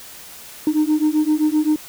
sine beating tone pair, 302.3 / 310 Hz, D#4 / D#4, -50 / -6 cents, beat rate 7.7 Hz, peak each -16 dBFS, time 0.67-1.76 s, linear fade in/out 2 ms, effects tanh soft clip ceiling -11 dBFS + white hiss -39 dBFS RMS until 1.88 s

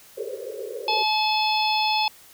pink band-pass noise, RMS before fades -33 dBFS, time 0.17-1.03 s, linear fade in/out 5 ms, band 390 to 550 Hz, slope 96 dB/octave
harmonic tone, 861 Hz, A5, 38 cents flat, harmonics 1 / 3 / 4 / 5 / 6, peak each -22 / -27 / -28 / -29 / -30 dBFS, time 0.88-2.08 s, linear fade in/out 2 ms
effects white hiss -50 dBFS RMS until 2.33 s

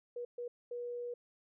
sine tone bursts at uneven times, 483 Hz, B4, 39 cents flat, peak -38 dBFS, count 3, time 0.16-0.25 / 0.38-0.48 / 0.71-1.14 s, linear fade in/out 5 ms, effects none

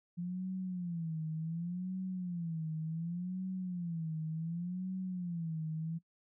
sine tone with vibrato, 171.8 Hz, F3, 28 cents flat, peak -35 dBFS, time 0.17-5.99 s, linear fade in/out 20 ms, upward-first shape sine, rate 0.68 Hz, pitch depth 150 cents each way, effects noise-tail reverb RT60 0.1 s tail -20 dB re dry

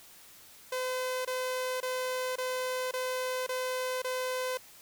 sawtooth tone bursts, 510 Hz, C5, 44 cents flat, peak -27 dBFS, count 7, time 0.72-4.574 s, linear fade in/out 5 ms, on 530 ms, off 24 ms, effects white hiss -54 dBFS RMS until 4.81 s

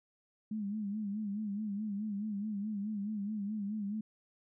sine tone with vibrato, 207.7 Hz, G#3, in tune, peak -34 dBFS, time 0.51-4.01 s, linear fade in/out 5 ms, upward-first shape sine, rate 4.7 Hz, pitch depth 85 cents each way, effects none

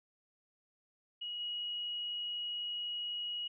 sine tone with level steps, 2902 Hz, F#7, 34 cents flat, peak -38 / -36 dBFS, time 1.21-3.48 s, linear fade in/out 10 ms, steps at 1.39 s, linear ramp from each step 20 ms, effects none

